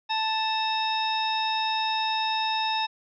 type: harmonic tone with a mistuned harmonic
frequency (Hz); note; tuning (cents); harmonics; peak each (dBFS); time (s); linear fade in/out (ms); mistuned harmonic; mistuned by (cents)
880; A5; 0; 1 / 2 / 3 / 4 / 6; -26 / -37 / -33 / -30 / -35; 0.09-2.87; 20; 4; +100
effects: none